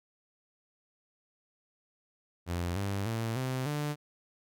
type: tone with pitch steps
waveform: sawtooth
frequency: 87 / 99.36 / 113.48 / 129.6 / 148.02 Hz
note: F2 / G2 / A#2 / C3 / D3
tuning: -6 / +24 / -46 / -16 / +14 cents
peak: -27 dBFS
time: 2.46-3.96 s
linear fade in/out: 50 ms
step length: 300 ms
effects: none